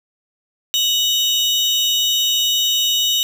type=tone pair together; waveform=35% pulse; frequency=2960 / 3729 Hz; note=F#7 / A#7; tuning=0 / 0 cents; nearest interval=major third; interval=400 cents; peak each=-16 dBFS; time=0.74-3.23 s; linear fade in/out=0 ms; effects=none